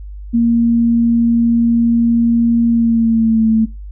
sine tone with pitch glide, 233.1 to 221.8 Hz, A#3 to A3, 0 to +14 cents, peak -9 dBFS, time 0.33-3.66 s, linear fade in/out 20 ms, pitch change -86 cents, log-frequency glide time 2.68-3.46 s, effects noise-tail reverb RT60 0.2 s tail -22 dB re dry + added 50 Hz sine -27 dBFS peak until 3.91 s

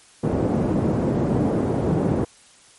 pink band-pass noise, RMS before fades -21 dBFS, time 0.23-2.25 s, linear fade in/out 10 ms, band 130 to 450 Hz, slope 12 dB/octave, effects white hiss -51 dBFS RMS until 2.78 s + MP3 48 kbps

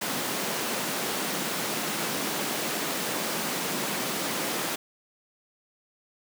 pink high-pass noise, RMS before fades -30 dBFS, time 0.01-4.76 s, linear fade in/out 10 ms, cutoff 180 Hz, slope 24 dB/octave, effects none

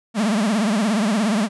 45% pulse tone with vibrato, 213.3 Hz, G#3, 46 cents sharp, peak -17 dBFS, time 0.14-1.49 s, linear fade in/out 50 ms, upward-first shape triangle, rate 17 Hz, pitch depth 190 cents each way, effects resampled to 24000 Hz

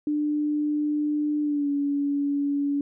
sine tone with pitch glide, 297.8 to 284.4 Hz, D4 to C#4, +24 to +45 cents, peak -22 dBFS, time 0.07-2.81 s, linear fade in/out 2 ms, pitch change -79 cents, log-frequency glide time 1.42-1.69 s, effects none

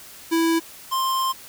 square tone pair in turn, 329.6 / 1051.6 Hz, E4 / C6, 0 / +8 cents, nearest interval octave + minor sixth, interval 2008 cents, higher second, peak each -18 / -21 dBFS, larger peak first, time 0.31-0.6 / 0.91-1.33 s, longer second, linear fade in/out 20 ms, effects white hiss -43 dBFS RMS until 1.48 s

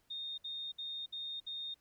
sine tone bursts, 3677 Hz, A#7, 24 cents flat, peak -39 dBFS, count 5, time 0.1-1.744 s, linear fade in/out 10 ms, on 280 ms, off 61 ms, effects pink hiss -74 dBFS RMS until 1.8 s

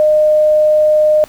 sine tone, 611 Hz, D#5, 32 cents flat, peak -7 dBFS, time 0-1.24 s, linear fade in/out 0 ms, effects pink hiss -41 dBFS RMS until 1.28 s

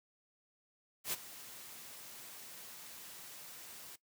white noise with ADSR envelope, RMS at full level -35 dBFS, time 1.04-3.96 s, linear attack 88 ms, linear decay 25 ms, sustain -16 dB, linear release 8 ms, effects noise-tail reverb RT60 0.1 s tail -17 dB re dry + high-pass 100 Hz 12 dB/octave

